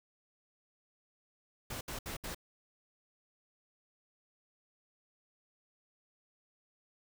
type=noise bursts; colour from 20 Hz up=pink; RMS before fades=-41 dBFS; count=4; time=1.7-2.347 s; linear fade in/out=5 ms; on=110 ms; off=69 ms; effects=none

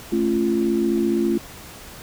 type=chord; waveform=sine; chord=A augmented; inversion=none; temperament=just; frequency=220 / 275 / 343.8 Hz; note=A3 / C#4 / E#4; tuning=0 / -14 / -27 cents; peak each=-22 / -25 / -20 dBFS; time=0.12-1.38 s; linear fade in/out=5 ms; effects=pink hiss -40 dBFS RMS until 2.02 s

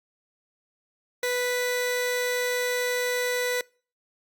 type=tone pair together; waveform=sawtooth; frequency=493.9 / 987.8 Hz; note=B4 / B5; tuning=0 / 0 cents; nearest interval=octave; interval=1200 cents; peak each=-21 / -24 dBFS; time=1.23-3.61 s; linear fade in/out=2 ms; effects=noise-tail reverb RT60 0.4 s tail -25 dB re dry + Opus 48 kbps

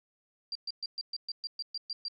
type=tone bursts; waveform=sine; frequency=4731 Hz; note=D8; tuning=12 cents sharp; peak=-33 dBFS; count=11; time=0.52-2.083 s; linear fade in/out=2 ms; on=33 ms; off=120 ms; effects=none

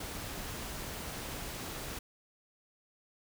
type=noise; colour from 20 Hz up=pink; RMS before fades=-41 dBFS; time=0-1.99 s; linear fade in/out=5 ms; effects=none

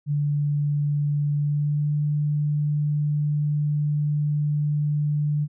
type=tone with pitch glide; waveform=sine; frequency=146 to 148.21 Hz; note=D3 to D3; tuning=-10 to +16 cents; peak=-20 dBFS; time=0.06-5.48 s; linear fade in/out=50 ms; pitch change=+26 cents; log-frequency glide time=1.38-1.93 s; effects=none

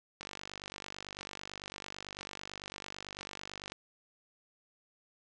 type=click train; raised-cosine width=0.2 ms; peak=-24 dBFS; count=173; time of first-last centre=0.21-3.72 s; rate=49 Hz; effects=resampled to 22050 Hz + 10-bit

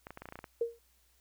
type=clicks; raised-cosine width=0.5 ms; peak=-29 dBFS; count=10; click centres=0.069 / 0.106 / 0.174 / 0.22 / 0.256 / 0.288 / 0.324 / 0.356 / 0.39 / 0.442 s
type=tone with exponential decay; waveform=sine; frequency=466.2 Hz; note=A#4; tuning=in tune; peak=-25 dBFS; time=0.61-0.79 s; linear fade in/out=5 ms; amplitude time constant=38 ms
effects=added 60 Hz sine -70 dBFS peak until 1.2 s + white hiss -70 dBFS RMS until 1.2 s

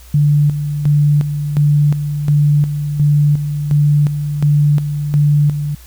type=tone with tremolo; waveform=sine; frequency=146.83 Hz; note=D3; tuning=in tune; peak=-8 dBFS; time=0.14-5.75 s; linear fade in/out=5 ms; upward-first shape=square; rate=1.4 Hz; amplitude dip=60%; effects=added 60 Hz sine -37 dBFS peak until 5.86 s + white hiss -44 dBFS RMS until 5.86 s

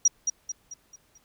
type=tone with echo; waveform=sine; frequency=5740 Hz; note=F8; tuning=47 cents sharp; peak=-15 dBFS; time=0.05-0.08 s; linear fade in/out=5 ms; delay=220 ms; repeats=5; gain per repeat=-7 dB; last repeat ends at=1.18 s; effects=pink hiss -65 dBFS RMS until 1.24 s

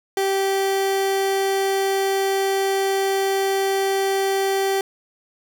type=tone; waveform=30% pulse; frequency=389.2 Hz; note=G4; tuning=12 cents flat; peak=-16 dBFS; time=0.17-4.81 s; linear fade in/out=2 ms; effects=none

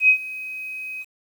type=tone with ADSR envelope; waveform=sine; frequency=2527 Hz; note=D#7; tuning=26 cents sharp; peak=-9 dBFS; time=0-1.05 s; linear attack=87 ms; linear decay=87 ms; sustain=-20 dB; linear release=40 ms; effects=8-bit

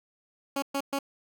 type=tone bursts; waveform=15% pulse; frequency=277.2 Hz; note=C#4; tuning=in tune; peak=-21 dBFS; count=3; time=0.56-0.989 s; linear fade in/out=5 ms; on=63 ms; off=120 ms; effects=none

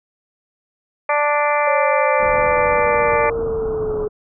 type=harmonic tone; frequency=293.7 Hz; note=D4; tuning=in tune; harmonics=2 / 3 / 4 / 5 / 6 / 7 / 8; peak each=-19 / -20 / -21 / -30 / -27 / -25 / -25 dBFS; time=1.09-3.3 s; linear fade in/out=5 ms
type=exponential sweep; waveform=sine; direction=down; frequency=554.4 to 421.6 Hz; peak=-19 dBFS; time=1.67-4.08 s; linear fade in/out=5 ms
type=low-pass noise; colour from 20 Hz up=pink; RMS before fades=-30 dBFS; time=2.18-4.09 s; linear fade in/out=50 ms; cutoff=1400 Hz; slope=96 dB/octave
effects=none

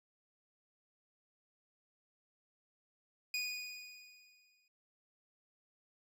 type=tone with exponential decay; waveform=25% pulse; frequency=2471 Hz; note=D#7; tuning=13 cents flat; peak=-30 dBFS; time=3.34-4.68 s; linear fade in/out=2 ms; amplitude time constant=290 ms; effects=resampled to 32000 Hz

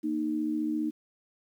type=tone pair together; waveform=sine; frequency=233.1 / 307.9 Hz; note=A#3 / D#4; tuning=0 / -18 cents; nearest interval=perfect fourth; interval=482 cents; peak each=-33 / -28 dBFS; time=0.03-0.91 s; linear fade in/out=20 ms; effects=10-bit

